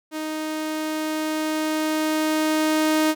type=tone with level ramp; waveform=sawtooth; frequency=311.1 Hz; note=D#4; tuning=in tune; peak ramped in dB=-23 to -13 dBFS; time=0.11-3.15 s; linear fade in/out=50 ms; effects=none